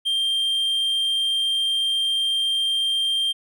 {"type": "tone", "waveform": "triangle", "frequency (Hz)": 3177, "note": "G7", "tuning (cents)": 23, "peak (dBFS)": -18, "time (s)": [0.05, 3.33], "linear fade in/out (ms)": 20, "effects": []}